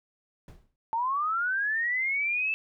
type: noise with exponential decay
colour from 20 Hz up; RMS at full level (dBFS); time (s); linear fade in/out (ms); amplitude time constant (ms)
brown; -41; 0.48-0.76; 2; 59
type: linear sweep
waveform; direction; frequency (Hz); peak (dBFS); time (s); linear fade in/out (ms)
sine; up; 880 to 2646; -25; 0.93-2.54; 0
effects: none